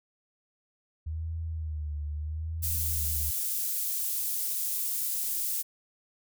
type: tone with vibrato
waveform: sine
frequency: 77.78 Hz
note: D#2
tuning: in tune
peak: -31 dBFS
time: 1.06-3.31 s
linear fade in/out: 10 ms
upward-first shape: sine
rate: 0.79 Hz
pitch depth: 85 cents each way
type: high-pass noise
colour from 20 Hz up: pink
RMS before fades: -31 dBFS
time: 2.62-5.63 s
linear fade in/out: 20 ms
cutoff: 12000 Hz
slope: 12 dB/octave
effects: none